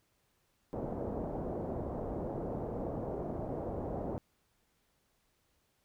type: low-pass noise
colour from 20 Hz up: white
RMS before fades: -38 dBFS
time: 0.73-4.18 s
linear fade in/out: 0 ms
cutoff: 650 Hz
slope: 24 dB/octave
effects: pink hiss -75 dBFS RMS until 5.84 s